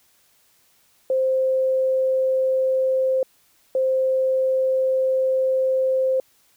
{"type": "tone pair in turn", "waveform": "sine", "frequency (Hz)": [523.3, 523.3], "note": ["C5", "C5"], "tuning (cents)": [0, 0], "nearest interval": "unison", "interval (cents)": 0, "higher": "neither", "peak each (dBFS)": -17, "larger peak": "neither", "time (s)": [[1.1, 3.23], [3.75, 6.2]], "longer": "second", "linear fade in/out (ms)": 2, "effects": ["white hiss -60 dBFS RMS until 6.56 s"]}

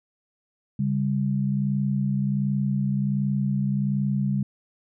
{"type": "tone pair together", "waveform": "sine", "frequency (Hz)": [138.59, 199.93], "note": ["C#3", "G3"], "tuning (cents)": [0, 34], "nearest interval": "tritone", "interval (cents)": 634, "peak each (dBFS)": -24, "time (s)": [0.79, 4.43], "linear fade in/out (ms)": 5, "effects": []}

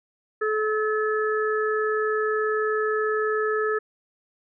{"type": "harmonic tone", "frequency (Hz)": 430.8, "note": "A4", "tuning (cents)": -37, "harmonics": [1, 3, 4], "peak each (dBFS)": [-23, -28, -29], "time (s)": [0.41, 3.79], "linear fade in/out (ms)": 10, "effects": []}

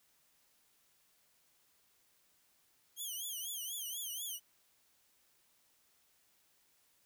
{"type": "tone with vibrato", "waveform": "5% pulse", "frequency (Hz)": 3171, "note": "G7", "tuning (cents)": 19, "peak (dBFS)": -32, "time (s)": [2.96, 4.4], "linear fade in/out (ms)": 50, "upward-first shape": "triangle", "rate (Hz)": 4.1, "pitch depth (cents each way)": 170, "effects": ["white hiss -72 dBFS RMS until 7.05 s"]}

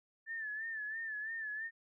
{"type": "tone with vibrato", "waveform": "sine", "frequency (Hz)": 1760, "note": "A6", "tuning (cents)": 0, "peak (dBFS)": -38, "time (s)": [0.26, 1.71], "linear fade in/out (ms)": 50, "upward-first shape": "sine", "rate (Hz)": 3, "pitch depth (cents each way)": 69, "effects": []}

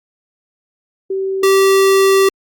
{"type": "tone pair in turn", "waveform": ["sine", "square"], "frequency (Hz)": [385, 388.1], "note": ["G4", "G4"], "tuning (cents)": [-31, -17], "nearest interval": "unison", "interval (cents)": 14, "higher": "second", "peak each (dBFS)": [-16, -9], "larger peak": "second", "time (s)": [[1.1, 1.43], [1.43, 2.29]], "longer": "second", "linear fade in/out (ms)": 5, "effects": ["Opus 48 kbps"]}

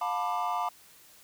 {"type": "chord", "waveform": "triangle", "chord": "B half-diminished seventh", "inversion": "second", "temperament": "just", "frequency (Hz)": [711.2, 889, 987.8, 1185.3], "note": ["F5", "A5", "B5", "D6"], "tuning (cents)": [31, 18, 0, 16], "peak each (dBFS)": [-31, -32, -32, -32], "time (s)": [0.01, 0.69], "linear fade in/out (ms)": 5, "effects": ["white hiss -56 dBFS RMS until 1.23 s"]}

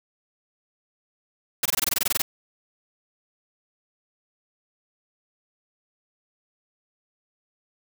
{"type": "noise bursts", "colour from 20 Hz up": "white", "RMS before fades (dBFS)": -22, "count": 13, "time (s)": [1.63, 2.22], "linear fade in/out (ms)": 5, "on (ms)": 26, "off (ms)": 21, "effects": []}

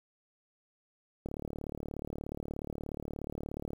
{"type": "click train", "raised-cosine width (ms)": 2, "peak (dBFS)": -25, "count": 92, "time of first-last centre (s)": [1.26, 3.733], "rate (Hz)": 36.8, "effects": ["9-bit"]}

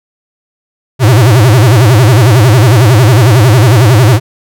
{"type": "tone with vibrato", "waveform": "square", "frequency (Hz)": 116.9, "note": "A#2", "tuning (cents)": 5, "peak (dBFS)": -3, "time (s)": [0.99, 4.2], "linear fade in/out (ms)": 50, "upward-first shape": "sine", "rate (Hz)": 11, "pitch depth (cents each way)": 250, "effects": []}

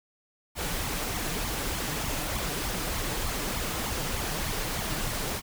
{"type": "noise with flanger", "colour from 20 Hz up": "pink", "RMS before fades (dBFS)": -31, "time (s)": [0.55, 5.42], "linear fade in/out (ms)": 50, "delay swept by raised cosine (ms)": [0.89, 6.89], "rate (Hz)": 3.3, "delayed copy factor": 0.65, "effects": []}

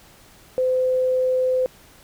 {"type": "tone", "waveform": "sine", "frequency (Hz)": 512, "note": "C5", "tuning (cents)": -38, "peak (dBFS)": -17, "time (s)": [0.58, 1.66], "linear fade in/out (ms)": 0, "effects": ["pink hiss -50 dBFS RMS until 2.03 s"]}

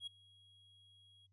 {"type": "tone with ADSR envelope", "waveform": "triangle", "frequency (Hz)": 3300, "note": "G#7", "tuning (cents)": -12, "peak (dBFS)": -39, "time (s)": [0, 1.27], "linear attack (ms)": 68, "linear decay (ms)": 11, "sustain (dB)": -23, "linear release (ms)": 15, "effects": ["added 96 Hz sine -70 dBFS peak until 1.32 s", "resampled to 24000 Hz"]}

